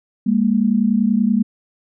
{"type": "tone pair together", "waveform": "sine", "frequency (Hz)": [202.7, 233.1], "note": ["G#3", "A#3"], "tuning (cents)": [-42, 0], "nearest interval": "major second", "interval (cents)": 242, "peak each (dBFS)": -16, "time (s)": [0.26, 1.43], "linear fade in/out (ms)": 10, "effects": []}